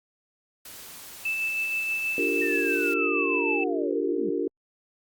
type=noise; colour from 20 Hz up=white; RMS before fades=-43 dBFS; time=0.65-2.94 s; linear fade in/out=5 ms
type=tone with tremolo; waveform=sine; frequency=2637 Hz; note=E7; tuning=in tune; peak=-24 dBFS; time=1.25-3.64 s; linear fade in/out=5 ms; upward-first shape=sine; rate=6.3 Hz; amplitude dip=30%
type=chord; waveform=sine; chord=G minor seventh; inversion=second; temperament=equal with one note detuned; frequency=293.7 / 349.2 / 392 / 457.9 Hz; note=D4 / F4 / G4 / Bb4; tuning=0 / 0 / 0 / -31 cents; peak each=-30 dBFS; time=2.18-4.48 s; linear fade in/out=2 ms
type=linear sweep; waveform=sine; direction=down; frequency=1844 to 172.7 Hz; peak=-33 dBFS; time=2.41-4.3 s; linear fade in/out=10 ms
effects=Opus 48 kbps